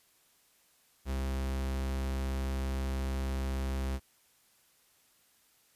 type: tone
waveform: 45% pulse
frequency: 66.4 Hz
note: C2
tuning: 26 cents sharp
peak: -31 dBFS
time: 1.05-4 s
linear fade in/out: 50 ms
effects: white hiss -67 dBFS RMS until 5.75 s + resampled to 32000 Hz